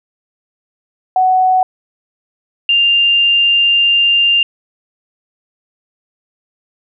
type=tone pair in turn; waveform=sine; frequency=745 / 2795 Hz; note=F#5 / F7; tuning=+12 / +1 cents; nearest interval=octave + major seventh; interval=2289 cents; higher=second; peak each=-8 dBFS; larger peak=neither; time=1.16-1.63 / 2.69-4.43 s; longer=second; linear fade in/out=2 ms; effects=none